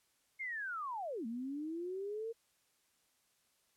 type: linear two-way sweep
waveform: sine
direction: down then up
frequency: 2167 to 220 to 463.7 Hz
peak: -38 dBFS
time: 0.39-2.33 s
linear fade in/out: 20 ms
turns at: 1.26 s
effects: white hiss -75 dBFS RMS until 3.76 s + low-pass 12000 Hz 12 dB/octave